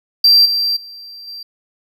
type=tone with level steps; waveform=triangle; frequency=4710 Hz; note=D8; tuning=4 cents sharp; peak=-5 / -13 / -31 / -27 dBFS; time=0.24-1.43 s; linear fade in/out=5 ms; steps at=0.45 / 0.76 / 1.27 s; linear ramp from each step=10 ms; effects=none